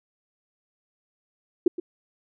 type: tone with echo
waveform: sine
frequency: 351.1 Hz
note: F4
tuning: 9 cents sharp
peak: -13 dBFS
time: 1.66-1.68 s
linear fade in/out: 5 ms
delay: 120 ms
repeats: 1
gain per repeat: -14 dB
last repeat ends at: 1.8 s
effects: none